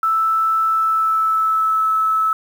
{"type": "tone with pitch glide", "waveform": "sine", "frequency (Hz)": [1318.5, 1303.4], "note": ["E6", "E6"], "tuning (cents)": [0, -20], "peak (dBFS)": -14, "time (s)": [0.03, 2.33], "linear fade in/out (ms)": 2, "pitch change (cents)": -20, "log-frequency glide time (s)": [0.66, 1.89], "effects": ["7-bit"]}